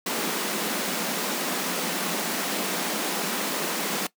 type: high-pass noise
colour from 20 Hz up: pink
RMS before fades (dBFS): -28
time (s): 0.06-4.07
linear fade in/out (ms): 5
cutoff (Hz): 170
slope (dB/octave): 96
effects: noise-tail reverb RT60 0.1 s tail -19 dB re dry